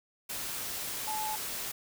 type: tone in noise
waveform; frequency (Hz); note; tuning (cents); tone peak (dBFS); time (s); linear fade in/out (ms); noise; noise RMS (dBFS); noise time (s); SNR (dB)
sine; 862; A5; -36; -33; 1.07-1.36; 10; white; -37; 0.29-1.72; +1
effects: none